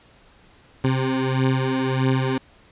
20% pulse beating tone pair, 130.81 / 132.41 Hz, C3 / C3, 0 / +21 cents, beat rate 1.6 Hz, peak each -16 / -19 dBFS, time 0.84-2.38 s, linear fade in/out 5 ms, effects pink hiss -53 dBFS RMS until 2.71 s + resampled to 8000 Hz

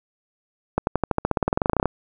accelerating click train, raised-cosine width 1 ms, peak -5 dBFS, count 21, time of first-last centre 0.78-1.857 s, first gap 91 ms, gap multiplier 0.94, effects none

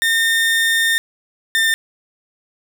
30% pulse tone pair in turn, 1820 / 1803.3 Hz, A#6 / A6, -42 / +42 cents, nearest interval unison, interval 16 cents, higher first, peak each -11 dBFS, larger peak neither, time 0.02-0.98 / 1.55-1.74 s, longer first, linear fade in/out 0 ms, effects none

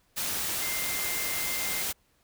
sine tone in noise, 2093 Hz, C7, in tune, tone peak -36 dBFS, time 0.61-1.83 s, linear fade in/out 20 ms, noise white, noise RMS -31 dBFS, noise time 0.16-1.93 s, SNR -8 dB, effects pink hiss -68 dBFS RMS until 2.23 s

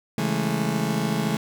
35% pulse chord, A major seventh, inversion first, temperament just, 137.5 / 165 / 206.2 / 220 Hz, C#3 / E3 / G#3 / A3, -14 / +2 / -12 / 0 cents, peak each -28 / -26 / -26 / -26 dBFS, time 0.18-1.37 s, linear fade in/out 2 ms, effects none

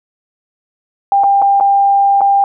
sine tone with dropouts, 796 Hz, G5, 26 cents sharp, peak -7 dBFS, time 1.12-2.44 s, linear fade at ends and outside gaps 1 ms, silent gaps 1.236-1.24 / 1.418-1.422 / 1.6-1.608 / 2.208-2.215 s, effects none

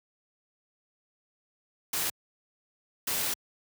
white noise bursts at uneven times, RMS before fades -30 dBFS, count 2, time 1.93-2.1 / 3.07-3.34 s, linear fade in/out 5 ms, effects high-pass 80 Hz 12 dB/octave

